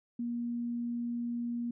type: tone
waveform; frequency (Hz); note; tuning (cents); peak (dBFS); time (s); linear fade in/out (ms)
sine; 237.7; A#3; +34; -32; 0.19-1.71; 5
effects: none